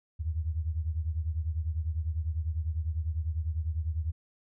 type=beating tone pair; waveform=sine; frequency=77.78 / 87.78 Hz; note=D#2 / F2; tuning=0 / +9 cents; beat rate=10 Hz; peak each=-30 / -34 dBFS; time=0.19-4.12 s; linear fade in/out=20 ms; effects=none